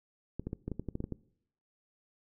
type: clicks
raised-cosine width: 3 ms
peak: -23 dBFS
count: 11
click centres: 0.396 / 0.47 / 0.531 / 0.68 / 0.717 / 0.796 / 0.887 / 0.954 / 1.004 / 1.041 / 1.123 s
effects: noise-tail reverb RT60 0.7 s tail -21 dB re dry